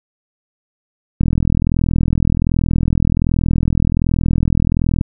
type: click train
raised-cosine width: 5 ms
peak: -3 dBFS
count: 158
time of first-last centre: 1.21-5.011 s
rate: 41.3 Hz
effects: none